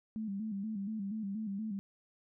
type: tone with vibrato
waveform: sine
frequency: 207.7 Hz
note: G#3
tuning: in tune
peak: -35 dBFS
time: 0.16-1.79 s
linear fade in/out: 0 ms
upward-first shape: square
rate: 4.2 Hz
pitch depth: 90 cents each way
effects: none